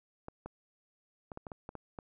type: clicks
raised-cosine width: 1 ms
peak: -28 dBFS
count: 9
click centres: 0.284 / 0.46 / 1.318 / 1.374 / 1.468 / 1.518 / 1.691 / 1.753 / 1.988 s
effects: none